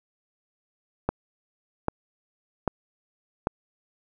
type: click train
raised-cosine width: 1 ms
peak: -9 dBFS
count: 4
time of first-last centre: 1.09-3.471 s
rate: 1.26 Hz
effects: none